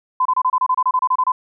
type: tone bursts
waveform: sine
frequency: 1017 Hz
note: C6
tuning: 50 cents flat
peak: -13 dBFS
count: 14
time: 0.2-1.32 s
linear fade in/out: 5 ms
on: 54 ms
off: 28 ms
effects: none

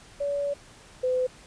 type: tone pair in turn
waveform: sine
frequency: 570 / 507.8 Hz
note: C#5 / B4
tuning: +48 / +48 cents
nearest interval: major second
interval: 200 cents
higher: first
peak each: -25 / -22 dBFS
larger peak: second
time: 0.2-0.54 / 1.03-1.27 s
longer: first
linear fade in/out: 10 ms
effects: pink hiss -51 dBFS RMS until 1.46 s + resampled to 22050 Hz

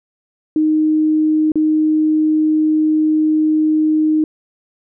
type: tone with dropouts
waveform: sine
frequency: 310 Hz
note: D#4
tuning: 6 cents flat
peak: -11 dBFS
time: 0.56-4.24 s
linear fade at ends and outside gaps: 2 ms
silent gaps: 1.519-1.556 s
effects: none

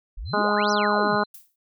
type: exponential two-way sweep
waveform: sine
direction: up then down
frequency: 34.65 to 6100 to 123 Hz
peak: -30 dBFS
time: 0.17-1.16 s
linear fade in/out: 10 ms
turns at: 0.71 s
type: tone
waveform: sine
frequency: 4082 Hz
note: C8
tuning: 44 cents flat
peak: -36 dBFS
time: 0.25-1.26 s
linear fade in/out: 50 ms
type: harmonic tone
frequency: 207.7 Hz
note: G#3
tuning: in tune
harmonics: 1 / 2 / 3 / 4 / 5 / 6 / 7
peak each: -27 / -27 / -27 / -27 / -27 / -27 / -27 dBFS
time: 0.33-1.24 s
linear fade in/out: 10 ms
type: noise with exponential decay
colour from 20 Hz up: violet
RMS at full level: -39 dBFS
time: 1.34-1.56 s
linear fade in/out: 5 ms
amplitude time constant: 47 ms
effects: none

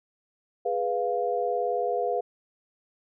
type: chord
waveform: sine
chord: F diminished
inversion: first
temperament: equal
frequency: 415.3 / 493.9 / 698.5 Hz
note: Ab4 / Cb5 / F5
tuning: 0 / 0 / 0 cents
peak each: -30 / -28 / -28 dBFS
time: 0.65-2.21 s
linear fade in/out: 10 ms
effects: none

